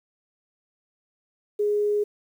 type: tone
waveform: sine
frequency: 415.3 Hz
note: G#4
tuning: in tune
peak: -20 dBFS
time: 1.59-2.04 s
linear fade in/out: 10 ms
effects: 9-bit